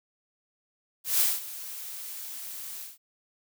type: noise with ADSR envelope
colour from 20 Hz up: blue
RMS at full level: -22 dBFS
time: 1.04-2.98 s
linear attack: 160 ms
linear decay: 200 ms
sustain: -17 dB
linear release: 170 ms
effects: none